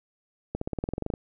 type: accelerating click train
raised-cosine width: 2 ms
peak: -16 dBFS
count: 13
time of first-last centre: 0.55-1.138 s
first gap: 64 ms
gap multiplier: 0.95
effects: none